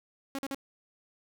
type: tone bursts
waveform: sawtooth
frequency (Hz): 273.4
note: C#4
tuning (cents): -24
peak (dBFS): -29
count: 3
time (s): 0.35-0.546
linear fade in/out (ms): 0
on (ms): 36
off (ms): 44
effects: none